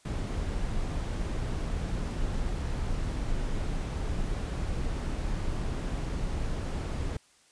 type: noise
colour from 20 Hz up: brown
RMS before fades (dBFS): -31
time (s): 0.05-7.17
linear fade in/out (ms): 5
effects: white hiss -62 dBFS RMS until 7.51 s + resampled to 22050 Hz